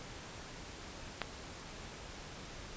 click, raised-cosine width 0.3 ms, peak -17 dBFS, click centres 1.217 s, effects pink hiss -48 dBFS RMS until 2.76 s + resampled to 16000 Hz

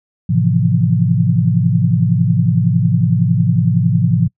sine chord, F major seventh, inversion first, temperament just, 109.13 / 130.96 / 163.7 / 174.61 Hz, A2 / C3 / E3 / F3, -14 / +2 / -12 / 0 cents, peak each -16 dBFS, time 0.29-4.28 s, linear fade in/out 10 ms, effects noise-tail reverb RT60 0.1 s tail -26 dB re dry

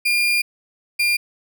35% pulse tone pair in turn, 2410 / 2400 Hz, D7 / D7, +44 / +37 cents, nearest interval unison, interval 7 cents, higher first, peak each -14 dBFS, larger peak neither, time 0.05-0.42 / 0.99-1.17 s, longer first, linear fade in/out 10 ms, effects none

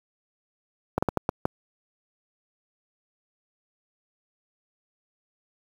slowing click train, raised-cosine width 1 ms, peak -8 dBFS, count 6, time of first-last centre 0.98-1.454 s, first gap 45 ms, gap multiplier 1.38, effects high-pass 60 Hz 12 dB/octave + 7-bit

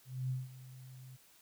sine tone with ADSR envelope, 129 Hz, C3, 24 cents flat, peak -32 dBFS, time 0.05-1.17 s, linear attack 250 ms, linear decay 180 ms, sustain -17 dB, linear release 19 ms, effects white hiss -64 dBFS RMS until 1.41 s

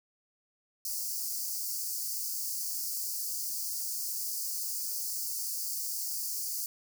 white high-pass noise, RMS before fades -35 dBFS, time 0.85-6.66 s, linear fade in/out 2 ms, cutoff 4500 Hz, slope 96 dB/octave, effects none

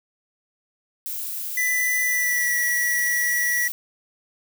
violet noise, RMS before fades -30 dBFS, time 1.06-3.72 s, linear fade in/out 0 ms
square tone with pitch glide, 1992 to 1938.6 Hz, B6 to B6, +14 to -33 cents, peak -21 dBFS, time 1.57-3.68 s, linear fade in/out 5 ms, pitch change -47 cents, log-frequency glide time 2.02-2.56 s
effects none

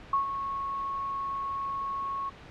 sine tone with ADSR envelope, 1100 Hz, C#6, 14 cents flat, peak -21 dBFS, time 0.13-2.3 s, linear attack 4 ms, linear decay 120 ms, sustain -9 dB, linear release 15 ms, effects pink hiss -48 dBFS RMS until 2.5 s + low-pass 3000 Hz 12 dB/octave

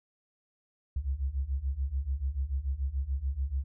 sine beating tone pair, 64.1 / 71 Hz, C2 / C#2, -35 / +42 cents, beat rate 6.9 Hz, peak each -33 / -31 dBFS, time 0.96-3.64 s, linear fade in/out 5 ms, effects none

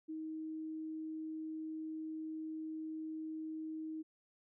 sine tone, 315.4 Hz, D#4, 24 cents sharp, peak -40 dBFS, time 0.08-4.03 s, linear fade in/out 20 ms, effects none

